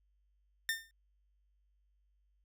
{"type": "tone with exponential decay", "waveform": "sawtooth", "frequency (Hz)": 1808, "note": "A6", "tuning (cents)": 47, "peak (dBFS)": -25, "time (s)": [0.69, 0.91], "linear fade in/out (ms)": 1, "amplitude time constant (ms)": 47, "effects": ["added 50 Hz sine -70 dBFS peak until 2.44 s"]}